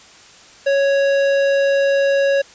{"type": "tone with tanh clipping", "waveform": "sine", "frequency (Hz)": 554.4, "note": "C#5", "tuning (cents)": 0, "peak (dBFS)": -15, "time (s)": [0.66, 2.42], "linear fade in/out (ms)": 10, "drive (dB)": 15, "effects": ["white hiss -44 dBFS RMS until 2.54 s", "resampled to 16000 Hz"]}